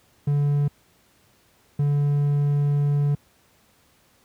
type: tone bursts at uneven times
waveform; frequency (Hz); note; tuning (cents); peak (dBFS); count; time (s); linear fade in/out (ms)
triangle; 144.3; D3; -30; -16; 2; 0.27-0.68 / 1.79-3.15; 5
effects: pink hiss -60 dBFS RMS until 4.24 s + high-pass 60 Hz 12 dB/octave